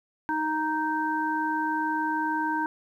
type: harmonic tone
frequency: 311.1 Hz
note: D#4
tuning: in tune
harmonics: 1 / 3 / 5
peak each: -30 / -27 / -31 dBFS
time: 0.29-2.66 s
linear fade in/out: 0 ms
effects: 10-bit